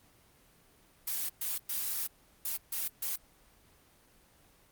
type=noise bursts at uneven times; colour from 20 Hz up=blue; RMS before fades=-34 dBFS; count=6; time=1.07-1.29 / 1.41-1.58 / 1.69-2.07 / 2.45-2.57 / 2.72-2.88 / 3.02-3.16 s; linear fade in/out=5 ms; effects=pink hiss -63 dBFS RMS until 4.71 s + Opus 24 kbps